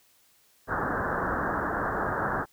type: low-pass noise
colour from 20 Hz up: white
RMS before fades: -29 dBFS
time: 0.67-2.46 s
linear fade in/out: 50 ms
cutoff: 1700 Hz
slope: 96 dB/octave
effects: white hiss -63 dBFS RMS until 2.52 s